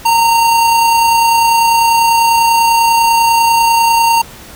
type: tone with amplitude modulation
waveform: square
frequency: 922 Hz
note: A#5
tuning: 19 cents flat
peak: -7 dBFS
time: 0.05-4.22 s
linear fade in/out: 10 ms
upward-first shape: sine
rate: 30.1 Hz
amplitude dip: 25%
effects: pink hiss -34 dBFS RMS until 4.55 s